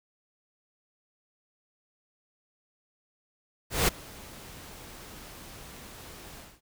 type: noise with ADSR envelope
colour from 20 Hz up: pink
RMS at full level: -22 dBFS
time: 3.7-6.61 s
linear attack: 180 ms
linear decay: 13 ms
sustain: -24 dB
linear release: 230 ms
effects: none